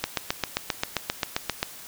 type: click train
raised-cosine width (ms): 0.2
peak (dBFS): -6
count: 13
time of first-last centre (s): 0.04-1.629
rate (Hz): 7.55
effects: white hiss -43 dBFS RMS until 1.87 s